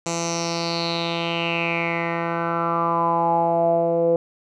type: tone with low-pass filter sweep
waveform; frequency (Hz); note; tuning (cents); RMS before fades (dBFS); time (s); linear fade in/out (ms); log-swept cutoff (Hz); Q
10% pulse; 168.4; E3; +37; -22; 0.06-4.16; 2; 7000 to 500; 6
effects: none